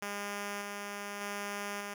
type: tone with tremolo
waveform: 5% pulse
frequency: 203.3 Hz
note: G#3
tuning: 37 cents flat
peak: -25 dBFS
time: 0.02-1.94 s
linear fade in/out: 5 ms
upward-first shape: square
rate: 0.84 Hz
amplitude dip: 25%
effects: none